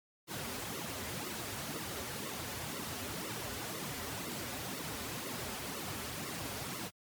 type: noise with flanger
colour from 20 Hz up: pink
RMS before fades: -40 dBFS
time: 0.27-6.91 s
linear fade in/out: 50 ms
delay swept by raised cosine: 1.2 to 6.4 ms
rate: 2 Hz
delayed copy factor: -0.8
effects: high-pass 100 Hz 12 dB/octave + MP3 96 kbps